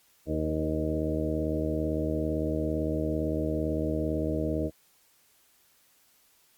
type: harmonic tone with a mistuned harmonic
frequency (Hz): 77.78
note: D#2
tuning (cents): 0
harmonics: 1 / 2 / 3 / 4 / 5 / 6 / 7 / 8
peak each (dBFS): -33 / -35 / -37 / -31 / -39 / -35 / -40 / -35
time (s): 0.26-4.71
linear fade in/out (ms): 50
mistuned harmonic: 6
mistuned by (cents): +24
effects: white hiss -64 dBFS RMS until 6.57 s + Opus 48 kbps